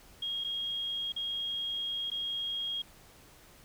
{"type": "tone with dropouts", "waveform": "sine", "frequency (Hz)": 3265, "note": "G#7", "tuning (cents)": -30, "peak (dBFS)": -32, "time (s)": [0.22, 2.82], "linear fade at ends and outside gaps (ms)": 5, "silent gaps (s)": [[0.44, 0.445], [1.122, 1.162], [2.102, 2.115]], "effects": ["pink hiss -57 dBFS RMS until 3.64 s"]}